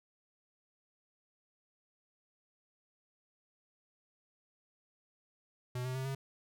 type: tone with pitch steps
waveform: square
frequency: 124.8 / 128.23 / 131.76 / 135.39 Hz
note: B2 / C3 / C3 / C#3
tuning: +19 / -35 / +12 / -40 cents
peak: -36 dBFS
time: 5.75-6.15 s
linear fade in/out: 5 ms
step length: 100 ms
effects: none